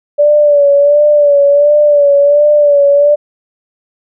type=tone with vibrato; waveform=sine; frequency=580 Hz; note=D5; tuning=22 cents flat; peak=-4 dBFS; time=0.18-3.16 s; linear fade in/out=20 ms; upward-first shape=sine; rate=1.4 Hz; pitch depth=45 cents each way; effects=none